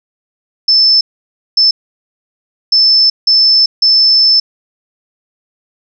sine tone bursts at uneven times, 5274 Hz, E8, in tune, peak -5 dBFS, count 5, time 0.68-1.01 / 1.57-1.71 / 2.72-3.1 / 3.27-3.66 / 3.82-4.4 s, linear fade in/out 5 ms, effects none

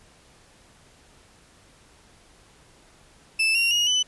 35% pulse tone with pitch steps, 2637 / 2754 / 2876 / 3003 Hz, E7 / F7 / F#7 / F#7, 0 / -25 / -50 / +25 cents, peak -17 dBFS, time 3.39-4.03 s, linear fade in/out 10 ms, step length 160 ms, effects pink hiss -55 dBFS RMS until 4.07 s + resampled to 24000 Hz

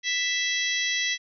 harmonic tone, 660 Hz, E5, 2 cents sharp, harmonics 3 / 4 / 5 / 6 / 7 / 8 / 9, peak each -27 / -34 / -30 / -33 / -41 / -37 / -33 dBFS, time 0.03-1.18 s, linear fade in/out 50 ms, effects none

